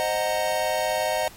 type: chord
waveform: square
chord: C half-diminished seventh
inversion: none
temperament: equal with one note detuned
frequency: 523.3 / 622.3 / 740 / 923.2 Hz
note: C5 / Eb5 / Gb5 / Bb5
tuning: 0 / 0 / 0 / -17 cents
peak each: -31 / -26 / -29 / -31 dBFS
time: 0-1.28 s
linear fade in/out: 0 ms
effects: pink hiss -46 dBFS RMS until 1.36 s + MP3 64 kbps